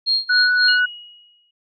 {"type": "tone with tremolo", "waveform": "sine", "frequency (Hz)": 4240, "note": "C8", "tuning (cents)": 22, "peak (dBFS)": -14, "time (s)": [0.06, 0.81], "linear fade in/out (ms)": 20, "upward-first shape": "sine", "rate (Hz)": 3.7, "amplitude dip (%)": 95}
{"type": "tone", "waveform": "sine", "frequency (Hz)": 1480, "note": "F#6", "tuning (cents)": 0, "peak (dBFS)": -14, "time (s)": [0.29, 0.86], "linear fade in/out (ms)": 10}
{"type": "tone with exponential decay", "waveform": "sine", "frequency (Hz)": 2898, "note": "F#7", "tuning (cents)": -37, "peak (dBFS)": -21, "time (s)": [0.68, 1.51], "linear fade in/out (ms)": 5, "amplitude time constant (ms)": 180}
{"effects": []}